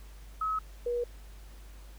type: tone pair in turn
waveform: sine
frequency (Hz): 1283 / 481.5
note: E6 / B4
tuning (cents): -47 / -44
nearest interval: octave + perfect fourth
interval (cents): 1697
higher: first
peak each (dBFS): -28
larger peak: neither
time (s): 0.41-0.59 / 0.86-1.04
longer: neither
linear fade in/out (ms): 5
effects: added 50 Hz sine -46 dBFS peak until 1.98 s + pink hiss -58 dBFS RMS until 1.98 s